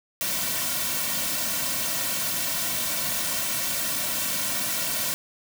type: noise with comb filter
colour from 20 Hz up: white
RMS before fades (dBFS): -27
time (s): 0.21-5.14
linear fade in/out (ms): 0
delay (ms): 2.4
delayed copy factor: -0.75
effects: none